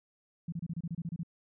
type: tone bursts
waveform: sine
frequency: 167.6 Hz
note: E3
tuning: 29 cents sharp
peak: -33 dBFS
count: 11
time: 0.48-1.233 s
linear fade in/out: 5 ms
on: 43 ms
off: 28 ms
effects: none